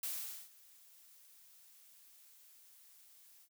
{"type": "noise with ADSR envelope", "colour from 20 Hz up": "blue", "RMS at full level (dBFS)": -39, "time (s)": [0.03, 3.49], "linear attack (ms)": 4, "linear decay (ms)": 450, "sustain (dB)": -23, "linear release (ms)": 67, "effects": []}